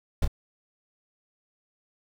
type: noise with echo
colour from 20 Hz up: brown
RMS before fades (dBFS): -20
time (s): 0.22-0.25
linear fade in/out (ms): 5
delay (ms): 28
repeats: 1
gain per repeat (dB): -6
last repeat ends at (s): 0.278
effects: none